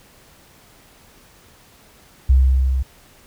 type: tone with level ramp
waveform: sine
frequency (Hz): 65.41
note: C2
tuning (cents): 0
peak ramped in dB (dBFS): -8 to -17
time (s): 2.29-2.83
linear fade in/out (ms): 10
effects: pink hiss -50 dBFS RMS until 3.26 s